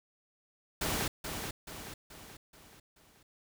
pink noise with echo, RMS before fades -33 dBFS, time 0.81-1.08 s, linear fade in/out 5 ms, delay 430 ms, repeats 5, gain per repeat -6 dB, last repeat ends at 3.23 s, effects none

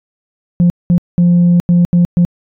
sine tone bursts at uneven times, 174.61 Hz, F3, in tune, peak -4 dBFS, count 6, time 0.6-0.7 / 0.9-0.98 / 1.18-1.6 / 1.69-1.85 / 1.93-2.05 / 2.17-2.25 s, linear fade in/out 0 ms, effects tanh soft clip ceiling -4 dBFS

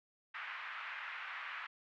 pink band-pass noise, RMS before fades -45 dBFS, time 0.34-1.67 s, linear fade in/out 10 ms, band 1200 to 2400 Hz, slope 24 dB/octave, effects none

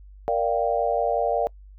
sine chord, G minor seventh, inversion first, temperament equal, 466.2 / 587.3 / 698.5 / 784 Hz, Bb4 / D5 / F5 / G5, 0 / 0 / 0 / 0 cents, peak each -26 / -25 / -25 / -28 dBFS, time 0.28-1.47 s, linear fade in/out 0 ms, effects noise-tail reverb RT60 0.1 s tail -25 dB re dry + added 49 Hz sine -43 dBFS peak until 1.78 s

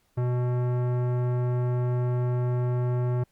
sine tone with tanh clipping, 123.47 Hz, B2, in tune, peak -25 dBFS, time 0.17-3.24 s, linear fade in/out 10 ms, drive 17 dB, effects pink hiss -69 dBFS RMS until 3.31 s + Opus 48 kbps

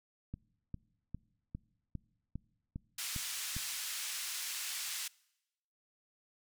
click train, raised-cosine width 5 ms, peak -28 dBFS, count 9, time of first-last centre 0.34-3.566 s, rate 2.48 Hz
white band-pass noise, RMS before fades -40 dBFS, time 2.98-5.08 s, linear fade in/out 5 ms, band 1700 to 10000 Hz, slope 12 dB/octave
effects noise-tail reverb RT60 0.9 s tail -24 dB re dry

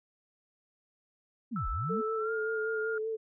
sine linear two-way sweep, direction down then up, 261.6 to 31.59 to 246.2 Hz, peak -32 dBFS, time 1.51-2.02 s, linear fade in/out 20 ms, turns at 1.68 s
sine tone with pitch glide, 1318.5 to 1413.1 Hz, E6 to F6, 0 to +20 cents, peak -34 dBFS, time 1.56-2.98 s, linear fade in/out 2 ms, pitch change +120 cents, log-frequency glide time 2.17-2.33 s
sine tone with vibrato, 440 Hz, A4, in tune, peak -31 dBFS, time 1.89-3.17 s, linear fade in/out 20 ms, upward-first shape sine, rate 5.2 Hz, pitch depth 30 cents each way
effects none

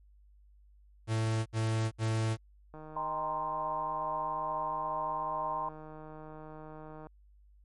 45% pulse tone bursts, 111.2 Hz, A2, 19 cents sharp, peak -28 dBFS, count 3, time 1.07-2.372 s, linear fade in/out 50 ms, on 390 ms, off 66 ms
click train, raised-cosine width 1 ms, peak -34 dBFS, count 672, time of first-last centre 2.74-7.069 s, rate 155 Hz
sine chord, C minor seventh, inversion first, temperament equal with one note detuned, 622.3 / 791.7 / 932.3 / 1046.5 Hz, Eb5 / G5 / Bb5 / C6, 0 / +17 / 0 / 0 cents, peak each -40 / -40 / -36 / -35 dBFS, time 2.96-5.69 s, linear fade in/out 5 ms
effects added 50 Hz sine -57 dBFS peak until 7.64 s + MP3 48 kbps

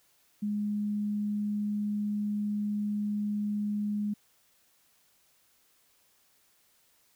sine tone, 207.7 Hz, G#3, in tune, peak -28 dBFS, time 0.42-4.14 s, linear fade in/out 10 ms, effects white hiss -67 dBFS RMS until 7.15 s

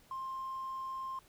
sine tone with hard clipping, 1056 Hz, C6, 16 cents sharp, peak -38 dBFS, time 0.11-1.19 s, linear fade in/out 2 ms, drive 1 dB, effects pink hiss -64 dBFS RMS until 1.28 s

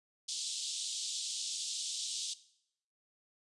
pink band-pass noise, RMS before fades -39 dBFS, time 0.28-2.34 s, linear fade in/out 10 ms, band 3300 to 8700 Hz, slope 48 dB/octave, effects noise-tail reverb RT60 0.7 s tail -17 dB re dry + resampled to 24000 Hz

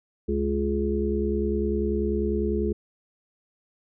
harmonic tone, 70.1 Hz, C#2, 20 cents sharp, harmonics 1 / 3 / 5 / 6, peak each -28 / -28 / -28 / -28 dBFS, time 0.28-2.73 s, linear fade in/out 10 ms, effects none

